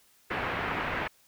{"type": "low-pass noise", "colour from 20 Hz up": "white", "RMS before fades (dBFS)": -32, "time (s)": [0.3, 1.08], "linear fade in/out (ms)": 10, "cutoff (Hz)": 2200, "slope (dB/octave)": 24, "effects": ["white hiss -63 dBFS RMS until 1.27 s"]}